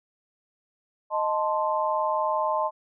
sine chord, A diminished, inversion second, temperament equal, 622.3 / 880 / 1046.5 Hz, Eb5 / A5 / C6, 0 / 0 / 0 cents, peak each -27 dBFS, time 1.1-2.71 s, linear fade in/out 50 ms, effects none

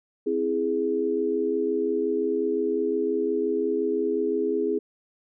sine chord, C augmented, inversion none, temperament equal, 261.6 / 329.6 / 415.3 Hz, C4 / E4 / G#4, 0 / 0 / 0 cents, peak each -30 / -28 / -24 dBFS, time 0.26-4.79 s, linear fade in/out 10 ms, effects none

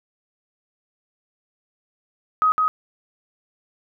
sine tone with echo, 1261 Hz, D#6, 23 cents sharp, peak -14 dBFS, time 2.42-2.52 s, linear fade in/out 0 ms, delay 160 ms, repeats 1, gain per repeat -2 dB, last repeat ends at 2.68 s, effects none

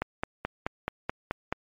click train, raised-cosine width 0.5 ms, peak -13 dBFS, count 8, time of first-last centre 0.02-1.525 s, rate 4.65 Hz, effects MP3 64 kbps

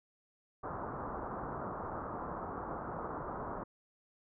white low-pass noise, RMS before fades -41 dBFS, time 0.63-3.64 s, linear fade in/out 10 ms, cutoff 1300 Hz, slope 48 dB/octave, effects none

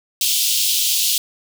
pink high-pass noise, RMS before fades -18 dBFS, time 0.21-1.18 s, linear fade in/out 2 ms, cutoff 2900 Hz, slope 48 dB/octave, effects none

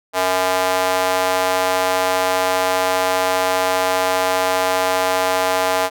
square tone with high-pass filter, 92.5 Hz, F#2, in tune, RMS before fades -18 dBFS, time 0.13-5.9 s, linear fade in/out 50 ms, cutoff 690 Hz, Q 1.9, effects none

